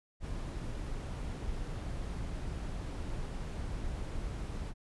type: noise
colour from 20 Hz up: brown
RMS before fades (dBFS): -38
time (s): 0.2-4.74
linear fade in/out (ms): 50
effects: resampled to 24000 Hz